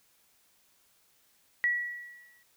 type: tone with exponential decay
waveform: sine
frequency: 1934 Hz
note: B6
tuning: 37 cents flat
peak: -22 dBFS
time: 1.64-2.43 s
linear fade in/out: 0 ms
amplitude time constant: 170 ms
effects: white hiss -67 dBFS RMS until 2.56 s